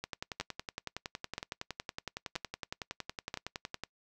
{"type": "two click trains", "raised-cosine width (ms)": 0.2, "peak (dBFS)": [-17, -20], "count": [4, 42], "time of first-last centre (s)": [[0.4, 3.341], [0.04, 3.836]], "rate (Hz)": [1.02, 10.8], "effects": ["noise-tail reverb RT60 0.1 s tail -24 dB re dry"]}